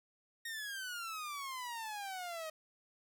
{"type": "exponential sweep", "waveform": "sawtooth", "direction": "down", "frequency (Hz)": [1870, 622.3], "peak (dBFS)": -37, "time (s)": [0.45, 2.5], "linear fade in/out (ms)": 5, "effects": ["12-bit"]}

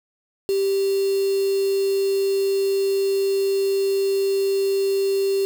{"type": "tone with quantisation", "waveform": "sine", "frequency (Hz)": 392, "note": "G4", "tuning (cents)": 0, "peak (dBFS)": -18, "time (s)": [0.49, 5.45], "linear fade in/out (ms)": 0, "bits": 5, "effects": []}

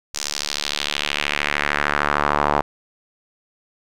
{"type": "tone with band-pass filter sweep", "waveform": "sawtooth", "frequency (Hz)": 73.2, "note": "D2", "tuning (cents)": -5, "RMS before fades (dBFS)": -22, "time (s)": [0.14, 2.62], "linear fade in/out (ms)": 10, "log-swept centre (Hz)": [6200, 890], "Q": 2, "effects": []}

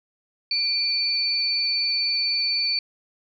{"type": "tone pair together", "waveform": "sine", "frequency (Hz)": [2388, 4508], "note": ["D7", "C#8"], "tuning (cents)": [28, 28], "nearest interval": "major seventh", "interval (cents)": 1100, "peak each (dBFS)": [-30, -21], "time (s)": [0.51, 2.79], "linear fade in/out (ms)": 2, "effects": []}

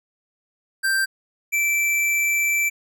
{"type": "tone pair in turn", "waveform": "square", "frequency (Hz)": [1572, 2332], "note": ["G6", "D7"], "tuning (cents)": [4, -13], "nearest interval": "perfect fifth", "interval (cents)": 683, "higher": "second", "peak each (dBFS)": -19, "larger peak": "neither", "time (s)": [[0.83, 1.06], [1.52, 2.7]], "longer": "second", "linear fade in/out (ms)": 20, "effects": []}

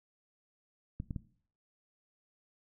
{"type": "clicks", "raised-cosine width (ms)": 5, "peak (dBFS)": -25, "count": 3, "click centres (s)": [1.001, 1.108, 1.162], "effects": ["noise-tail reverb RT60 0.5 s tail -17 dB re dry"]}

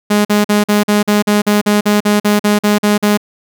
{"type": "tone bursts", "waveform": "sawtooth", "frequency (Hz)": 207.7, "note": "G#3", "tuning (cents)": 0, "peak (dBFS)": -5, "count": 16, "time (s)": [0.1, 3.175], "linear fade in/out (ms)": 10, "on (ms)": 150, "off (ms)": 45, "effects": []}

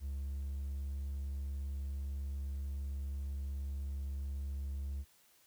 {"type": "tone", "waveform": "triangle", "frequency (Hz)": 69.3, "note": "C#2", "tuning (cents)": 0, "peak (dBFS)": -34, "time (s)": [0, 5.05], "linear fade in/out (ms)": 50, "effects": ["tanh soft clip ceiling -30 dBFS", "white hiss -67 dBFS RMS until 5.46 s"]}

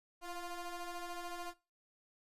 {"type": "ring-modulated tone", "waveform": "20% pulse", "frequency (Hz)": 349.2, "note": "F4", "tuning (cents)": 0, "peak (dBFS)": -34, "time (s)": [0.21, 1.54], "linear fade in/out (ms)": 50, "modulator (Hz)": 356, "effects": ["noise-tail reverb RT60 0.3 s tail -20 dB re dry", "resampled to 32000 Hz"]}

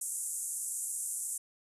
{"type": "band-pass noise", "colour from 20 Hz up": "pink", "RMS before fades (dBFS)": -37, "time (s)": [0.01, 1.38], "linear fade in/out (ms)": 5, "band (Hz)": [7400, 11000], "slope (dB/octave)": 48, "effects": ["resampled to 32000 Hz"]}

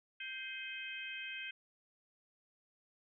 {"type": "harmonic tone with a mistuned harmonic", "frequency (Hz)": 523, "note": "C5", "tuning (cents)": -1, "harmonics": [3, 4, 5, 6], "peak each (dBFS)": [-47, -49, -45, -48], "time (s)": [0.2, 1.51], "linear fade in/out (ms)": 5, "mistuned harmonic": 5, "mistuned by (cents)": -49, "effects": []}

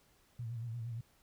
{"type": "tone with vibrato", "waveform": "sine", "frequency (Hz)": 116.54, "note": "A#2", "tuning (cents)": 0, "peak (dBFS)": -38, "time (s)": [0.39, 1.01], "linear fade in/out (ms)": 5, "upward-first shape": "sine", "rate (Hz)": 8.6, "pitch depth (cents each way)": 73, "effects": ["pink hiss -69 dBFS RMS until 1.22 s"]}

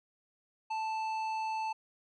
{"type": "tone with tanh clipping", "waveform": "sine", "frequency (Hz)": 880, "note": "A5", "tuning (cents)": 0, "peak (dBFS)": -34, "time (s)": [0.7, 1.73], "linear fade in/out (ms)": 10, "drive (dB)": 11, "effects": []}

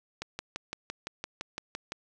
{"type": "click train", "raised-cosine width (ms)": 0.2, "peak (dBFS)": -18, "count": 11, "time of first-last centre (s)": [0.22, 1.921], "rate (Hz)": 5.88, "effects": []}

